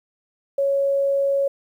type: tone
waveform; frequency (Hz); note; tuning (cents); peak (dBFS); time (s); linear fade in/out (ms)
sine; 554.4; C#5; 0; -17; 0.58-1.48; 5
effects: 9-bit